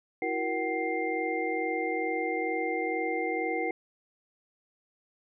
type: tone cluster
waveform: sine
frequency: 326.9 / 369.1 / 471 / 756 / 2103 Hz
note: E4 / F#4 / A#4 / F#5 / C7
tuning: -14 / -4 / +18 / +37 / +8 cents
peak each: -34 / -36 / -33 / -34 / -34 dBFS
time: 0.22-3.71 s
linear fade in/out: 2 ms
effects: none